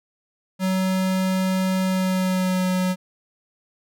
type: tone with pitch glide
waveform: square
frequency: 187.7 to 184.26 Hz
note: F#3 to F#3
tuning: +25 to -7 cents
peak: -20 dBFS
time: 0.59-2.96 s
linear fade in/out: 50 ms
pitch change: -32 cents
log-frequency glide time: 1.82-2.69 s
effects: none